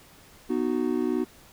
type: chord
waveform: triangle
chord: B major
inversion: none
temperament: just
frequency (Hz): 246.9 / 308.7 / 370.4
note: B3 / D#4 / F#4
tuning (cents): 0 / -14 / +2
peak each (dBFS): -26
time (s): 0.49-1.25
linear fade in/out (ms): 20
effects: pink hiss -53 dBFS RMS until 1.52 s